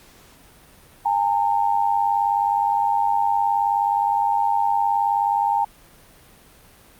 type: tone pair together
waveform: sine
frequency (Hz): 810.7 / 910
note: G#5 / A#5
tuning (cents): -42 / -42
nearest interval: major second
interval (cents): 200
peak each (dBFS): -20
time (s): 1.05-5.65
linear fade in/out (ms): 10
effects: pink hiss -50 dBFS RMS until 6.99 s + Opus 48 kbps